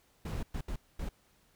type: noise bursts at uneven times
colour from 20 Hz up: brown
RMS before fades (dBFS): -36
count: 4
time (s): 0.25-0.43 / 0.54-0.61 / 0.68-0.76 / 0.99-1.09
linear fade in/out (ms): 5
effects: pink hiss -68 dBFS RMS until 1.55 s